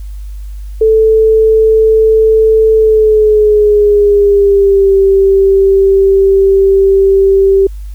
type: tone with pitch glide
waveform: sine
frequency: 440 to 389.7 Hz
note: A4 to G4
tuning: 0 to -10 cents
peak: -4 dBFS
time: 0.81-7.67 s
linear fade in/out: 5 ms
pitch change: -210 cents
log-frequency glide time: 2.74-4.95 s
effects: added 50 Hz sine -21 dBFS peak until 7.94 s + white hiss -48 dBFS RMS until 7.94 s